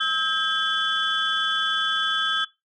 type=tone cluster; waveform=sine; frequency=1293 / 1598 / 3083 / 3415 Hz; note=E6 / G6 / G7 / G#7; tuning=-34 / +33 / -29 / +48 cents; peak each=-26 dBFS; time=0-2.45 s; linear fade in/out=10 ms; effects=noise-tail reverb RT60 0.2 s tail -18 dB re dry + tanh soft clip ceiling -14 dBFS

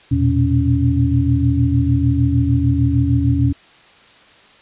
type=tone cluster; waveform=sine; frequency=82.3 / 117 / 123.6 / 279.3 Hz; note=E2 / A#2 / B2 / C#4; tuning=-2 / +7 / +2 / +13 cents; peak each=-18 dBFS; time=0.11-3.53 s; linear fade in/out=10 ms; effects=white hiss -47 dBFS RMS until 4.61 s + resampled to 8000 Hz

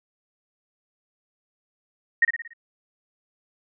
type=tone with echo; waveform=sine; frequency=1864.7 Hz; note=A#6; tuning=in tune; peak=-13 dBFS; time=2.22-2.25 s; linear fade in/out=5 ms; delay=57 ms; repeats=5; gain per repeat=-6 dB; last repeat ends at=2.535 s; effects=none

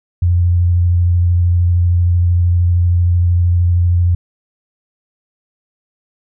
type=tone with vibrato; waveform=sine; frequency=87.6 Hz; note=F2; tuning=6 cents sharp; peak=-9 dBFS; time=0.22-4.15 s; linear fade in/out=5 ms; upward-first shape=sine; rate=13 Hz; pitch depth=18 cents each way; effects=none

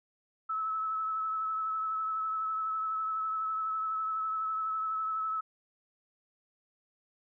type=tone with vibrato; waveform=sine; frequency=1300 Hz; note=E6; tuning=24 cents flat; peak=-30 dBFS; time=0.49-5.41 s; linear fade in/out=10 ms; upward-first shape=sine; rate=12 Hz; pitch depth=20 cents each way; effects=none

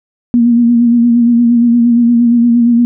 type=tone with vibrato; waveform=sine; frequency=236.8 Hz; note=A#3; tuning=27 cents sharp; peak=-5 dBFS; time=0.34-2.85 s; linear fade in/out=0 ms; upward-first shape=sine; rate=8.6 Hz; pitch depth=37 cents each way; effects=none

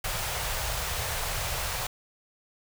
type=band-stop noise; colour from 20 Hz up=pink; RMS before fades=-31 dBFS; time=0.04-1.87 s; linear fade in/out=5 ms; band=130 to 520 Hz; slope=24 dB/octave; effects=none

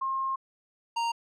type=tone pair in turn; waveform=sine / square; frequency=1068 / 930 Hz; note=C6 / A#5; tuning=+35 / -4 cents; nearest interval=major second; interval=239 cents; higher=first; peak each=-27 dBFS; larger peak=neither; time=0.01-0.36 / 0.96-1.12 s; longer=first; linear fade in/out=10 ms; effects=low-pass 6000 Hz 12 dB/octave

